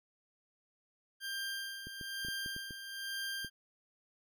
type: tone with tremolo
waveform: 20% pulse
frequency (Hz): 1589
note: G6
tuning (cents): +23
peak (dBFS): -32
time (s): 1.2-3.5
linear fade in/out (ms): 50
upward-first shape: sine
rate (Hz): 1.1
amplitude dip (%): 60
type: clicks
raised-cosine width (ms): 3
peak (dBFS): -35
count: 8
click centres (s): 1.87 / 2.012 / 2.249 / 2.285 / 2.461 / 2.564 / 2.708 / 3.447
effects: none